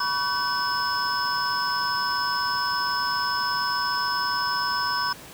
triangle tone cluster, 980 / 1127 / 1517 / 5190 Hz, B5 / C#6 / F#6 / E8, -14 / +28 / +43 / -28 cents, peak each -27 dBFS, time 0-5.13 s, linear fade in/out 5 ms, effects pink hiss -43 dBFS RMS until 5.33 s + high-pass 80 Hz 12 dB/octave

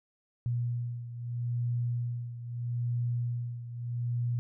sine beating tone pair, 120 / 120.78 Hz, B2 / B2, -49 / -38 cents, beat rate 0.78 Hz, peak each -31 / -36 dBFS, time 0.46-4.39 s, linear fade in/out 0 ms, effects none

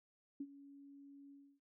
sine tone with ADSR envelope, 280.3 Hz, C#4, 19 cents sharp, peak -39 dBFS, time 0.4-1.6 s, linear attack 6 ms, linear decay 53 ms, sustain -16 dB, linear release 290 ms, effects none

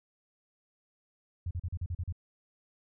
sine tone bursts, 87.31 Hz, F2, in tune, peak -31 dBFS, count 8, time 1.46-2.125 s, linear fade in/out 5 ms, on 49 ms, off 39 ms, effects none

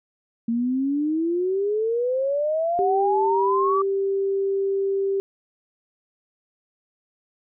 sine exponential sweep, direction up, 227.6 to 1174.7 Hz, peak -20 dBFS, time 0.48-3.82 s, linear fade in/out 5 ms
sine tone, 392 Hz, G4, in tune, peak -20 dBFS, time 2.79-5.2 s, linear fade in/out 0 ms
effects none

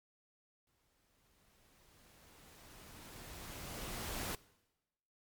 pink noise with exponential growth, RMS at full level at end -39 dBFS, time 0.67-4.35 s, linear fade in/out 2 ms, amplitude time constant 800 ms, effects noise-tail reverb RT60 1.0 s tail -21 dB re dry + MP3 96 kbps

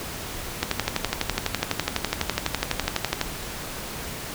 click train, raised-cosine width 0.2 ms, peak -4 dBFS, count 32, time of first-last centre 0.63-3.213 s, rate 12 Hz, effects pink hiss -34 dBFS RMS until 4.34 s

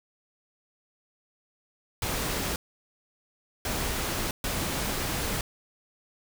pink noise bursts at uneven times, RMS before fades -30 dBFS, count 3, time 2.02-2.56 / 3.65-4.31 / 4.44-5.41 s, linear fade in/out 2 ms, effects none

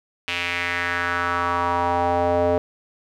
square tone with band-pass filter sweep, 87.31 Hz, F2, in tune, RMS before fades -22 dBFS, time 0.28-2.58 s, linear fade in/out 0 ms, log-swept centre 2700 to 550 Hz, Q 3.1, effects none

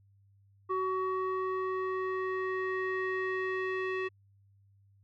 square tone with low-pass filter sweep, 375.3 Hz, F#4, 25 cents sharp, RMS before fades -33 dBFS, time 0.69-4.09 s, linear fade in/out 20 ms, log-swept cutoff 1200 to 2300 Hz, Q 3.8, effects added 99 Hz sine -61 dBFS peak until 5.03 s

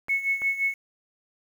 clicks, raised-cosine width 0.5 ms, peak -25 dBFS, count 2, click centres 0.084 / 0.419 s
sine tone with tremolo, 2200 Hz, C#7, 14 cents flat, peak -20 dBFS, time 0.09-0.74 s, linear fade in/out 5 ms, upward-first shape sine, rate 5.8 Hz, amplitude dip 75%
effects 8-bit

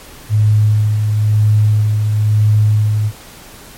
sine tone with tremolo, 106.4 Hz, G#2, 42 cents sharp, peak -7 dBFS, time 0.29-3.12 s, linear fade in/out 50 ms, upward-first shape sine, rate 1 Hz, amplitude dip 40%, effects pink hiss -37 dBFS RMS until 3.77 s + MP3 64 kbps

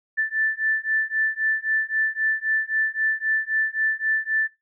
sine beating tone pair, 1760 / 1763.8 Hz, A6 / A6, 0 / +4 cents, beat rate 3.8 Hz, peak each -24 dBFS, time 0.17-4.48 s, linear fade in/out 20 ms, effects noise-tail reverb RT60 0.2 s tail -18 dB re dry

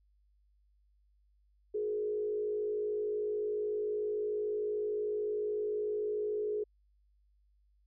sine tone with frequency modulation, 421.9 Hz, G#4, 27 cents sharp, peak -31 dBFS, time 1.74-6.64 s, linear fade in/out 10 ms, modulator 53.5 Hz, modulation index 0.51, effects added 50 Hz sine -66 dBFS peak until 7.86 s

